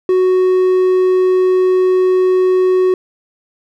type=tone; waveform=triangle; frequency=370 Hz; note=F#4; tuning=in tune; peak=-7 dBFS; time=0.09-2.94 s; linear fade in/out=2 ms; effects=none